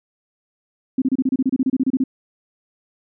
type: tone bursts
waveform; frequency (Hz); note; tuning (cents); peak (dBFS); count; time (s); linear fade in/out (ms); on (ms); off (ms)
sine; 261.8; C4; +1; -14; 16; 0.98-2.039; 5; 39; 29
effects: none